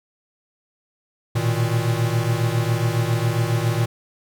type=tone cluster; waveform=square; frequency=114 / 121.3 / 157.1 Hz; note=A#2 / B2 / D#3; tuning=-38 / -31 / +17 cents; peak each=-22 / -24 / -27 dBFS; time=1.35-3.86 s; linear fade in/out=10 ms; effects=none